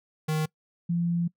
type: tone pair in turn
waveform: square / sine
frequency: 155.56 / 171.38 Hz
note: D#3 / F3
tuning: 0 / -32 cents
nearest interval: major second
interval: 168 cents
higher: second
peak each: -25 / -23 dBFS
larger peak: second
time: 0.28-0.46 / 0.89-1.28 s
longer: second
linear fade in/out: 10 ms
effects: noise-tail reverb RT60 0.1 s tail -23 dB re dry